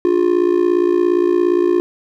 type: tone with amplitude modulation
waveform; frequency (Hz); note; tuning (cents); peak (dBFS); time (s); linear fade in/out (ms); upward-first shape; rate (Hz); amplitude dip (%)
triangle; 353.2; F4; +20; -6; 0.05-1.8; 0; sine; 57.3; 85
effects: none